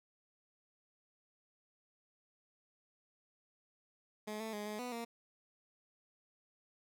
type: tone with pitch steps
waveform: 15% pulse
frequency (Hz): 212.6 / 221.6 / 208.2 / 211.5 / 247.1 / 233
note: G#3 / A3 / G#3 / G#3 / B3 / A#3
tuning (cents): +41 / +13 / +5 / +32 / +1 / -1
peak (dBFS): -34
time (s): 4.27-5.05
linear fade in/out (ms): 10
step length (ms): 130
effects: none